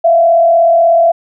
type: tone with frequency modulation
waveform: sine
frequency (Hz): 675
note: E5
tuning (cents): +41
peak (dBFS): -5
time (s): 0.04-1.12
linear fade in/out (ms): 10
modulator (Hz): 36.4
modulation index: 0.58
effects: none